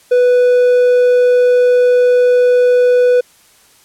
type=tone; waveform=triangle; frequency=494.3 Hz; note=B4; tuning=1 cent sharp; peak=-5 dBFS; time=0.11-3.21 s; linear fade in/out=10 ms; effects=white hiss -48 dBFS RMS until 3.84 s + low-pass 12000 Hz 12 dB/octave